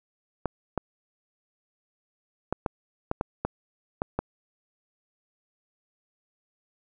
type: clicks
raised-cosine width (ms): 1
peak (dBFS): -12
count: 9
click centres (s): 0.457 / 0.777 / 2.526 / 2.662 / 3.114 / 3.211 / 3.45 / 4.019 / 4.19
effects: none